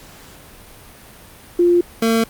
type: tone pair in turn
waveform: sine / 25% pulse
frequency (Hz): 349.2 / 226.6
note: F4 / A#3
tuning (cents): 0 / -49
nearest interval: perfect fifth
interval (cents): 749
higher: first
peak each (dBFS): -10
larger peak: neither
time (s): 1.59-1.81 / 2.02-2.24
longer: neither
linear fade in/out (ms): 5
effects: pink hiss -42 dBFS RMS until 2.29 s + Opus 48 kbps